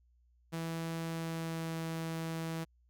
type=tone with pitch glide; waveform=sawtooth; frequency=164.5 to 163.18 Hz; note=E3 to E3; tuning=-3 to -17 cents; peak=-32 dBFS; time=0.52-2.65 s; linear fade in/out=20 ms; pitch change=-14 cents; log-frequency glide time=1.04-1.76 s; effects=added 60 Hz sine -65 dBFS peak until 2.89 s